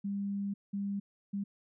sine tone bursts at uneven times, 200 Hz, G3, 35 cents sharp, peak -32 dBFS, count 3, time 0.04-0.54 / 0.73-1 / 1.33-1.44 s, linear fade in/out 10 ms, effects none

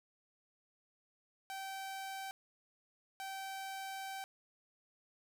sawtooth tone bursts at uneven times, 774 Hz, G5, 22 cents flat, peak -38 dBFS, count 2, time 1.5-2.31 / 3.2-4.24 s, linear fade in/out 0 ms, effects none

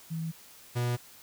sine / 45% pulse tone pair in turn, 162.5 / 121.32 Hz, E3 / B2, -24 / -30 cents, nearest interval perfect fourth, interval 506 cents, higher first, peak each -31 / -27 dBFS, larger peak second, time 0.1-0.32 / 0.75-0.97 s, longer neither, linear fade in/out 20 ms, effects white hiss -53 dBFS RMS until 1.22 s

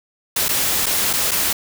white noise with dropouts, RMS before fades -19 dBFS, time 0.36-1.53 s, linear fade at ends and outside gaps 5 ms, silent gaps 0.484-0.49 / 0.86-0.864 / 1.131-1.134 / 1.311-1.315 s, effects none

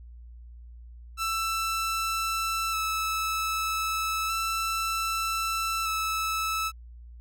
sawtooth tone with vibrato, 1318.5 Hz, E6, in tune, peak -23 dBFS, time 1.17-6.72 s, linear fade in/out 50 ms, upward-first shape square, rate 0.32 Hz, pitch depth 15 cents each way, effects added 59 Hz sine -43 dBFS peak until 7.2 s

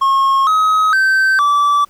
triangle tone with pitch steps, 1084 / 1270 / 1549 / 1158 Hz, C#6 / D#6 / G6 / D6, -39 / +35 / -21 / -25 cents, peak -8 dBFS, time 0.01-1.85 s, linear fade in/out 10 ms, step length 460 ms, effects pink hiss -51 dBFS RMS until 1.89 s

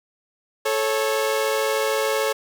sawtooth tone pair together, 436.1 / 549.5 Hz, A4 / C#5, -15 / -15 cents, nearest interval major third, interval 400 cents, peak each -19 dBFS, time 0.65-2.33 s, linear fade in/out 10 ms, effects none

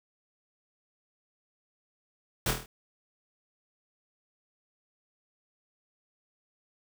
pink noise with echo, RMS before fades -28 dBFS, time 2.46-2.51 s, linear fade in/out 2 ms, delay 25 ms, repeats 6, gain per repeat -4 dB, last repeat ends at 2.66 s, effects none

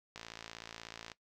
click train, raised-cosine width 0.2 ms, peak -27 dBFS, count 55, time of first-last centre 0.16-1.117 s, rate 56.4 Hz, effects noise-tail reverb RT60 0.1 s tail -17 dB re dry

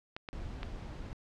clicks, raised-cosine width 0.3 ms, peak -24 dBFS, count 3, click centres 0.165 / 0.288 / 0.631 s
brown noise, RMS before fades -42 dBFS, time 0.33-1.13 s, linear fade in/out 0 ms
effects low-pass 6000 Hz 12 dB/octave

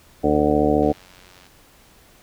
harmonic tone, 74.4 Hz, D2, 23 cents sharp, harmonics 1 / 2 / 3 / 4 / 5 / 6 / 7 / 8 / 10, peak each -28 / -29 / -25 / -20 / -30 / -21 / -24 / -24 / -24 dBFS, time 0.23-0.93 s, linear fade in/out 20 ms
click train, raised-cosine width 0.2 ms, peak -30 dBFS, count 59, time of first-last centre 0.83-1.466 s, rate 91.2 Hz
effects pink hiss -52 dBFS RMS until 2.22 s

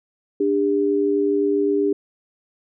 sine tone pair together, 294.2 / 401.9 Hz, D4 / G4, +3 / +43 cents, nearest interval perfect fourth, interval 540 cents, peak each -21 / -18 dBFS, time 0.4-1.93 s, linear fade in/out 5 ms, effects none

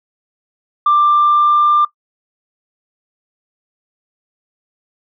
sine tone with pitch glide, 1183 to 1191.2 Hz, D6 to D6, +12 to +24 cents, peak -7 dBFS, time 0.86-1.85 s, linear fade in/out 5 ms, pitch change +12 cents, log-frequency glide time 1.01-1.73 s, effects noise-tail reverb RT60 0.1 s tail -20 dB re dry + tanh soft clip ceiling -5 dBFS

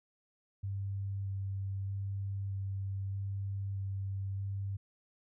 sine tone with vibrato, 98 Hz, G2, in tune, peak -34 dBFS, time 0.63-4.77 s, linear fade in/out 10 ms, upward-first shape square, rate 0.8 Hz, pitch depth 9 cents each way, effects none

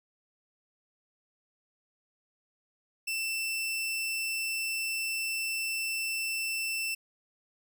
sawtooth tone, 2670 Hz, E7, 22 cents sharp, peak -27 dBFS, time 3.07-6.95 s, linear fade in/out 10 ms, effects none

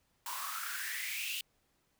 white noise with high-pass filter sweep, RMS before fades -39 dBFS, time 0.26-1.41 s, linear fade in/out 2 ms, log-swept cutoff 940 to 3000 Hz, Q 7.7, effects pink hiss -75 dBFS RMS until 1.99 s

